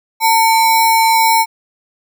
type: tone with sample-and-hold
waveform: sine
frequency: 901 Hz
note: A5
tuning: 41 cents sharp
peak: -8 dBFS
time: 0.2-1.46 s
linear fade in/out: 50 ms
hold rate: 3150 Hz
effects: none